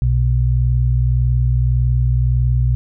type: tone pair together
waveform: sine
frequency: 61.73 / 123.47 Hz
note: B1 / B2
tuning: 0 / 0 cents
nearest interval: octave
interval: 1200 cents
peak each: -15 / -15 dBFS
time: 0.02-2.75 s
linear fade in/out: 0 ms
effects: none